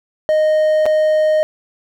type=tone with dropouts; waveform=triangle; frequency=619 Hz; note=D#5; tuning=9 cents flat; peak=-9 dBFS; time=0.29-1.43 s; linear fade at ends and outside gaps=0 ms; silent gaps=0.856-0.863 s; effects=none